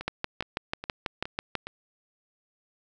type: two click trains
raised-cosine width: 0.3 ms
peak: -20 / -12 dBFS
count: 5 / 10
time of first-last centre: 0.01-1.67 / 0.08-1.553 s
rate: 2.41 / 6.11 Hz
effects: none